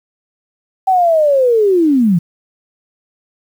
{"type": "linear sweep", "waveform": "sine", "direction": "down", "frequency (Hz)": [773, 159.2], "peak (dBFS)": -8, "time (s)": [0.87, 2.19], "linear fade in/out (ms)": 10, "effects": ["7-bit"]}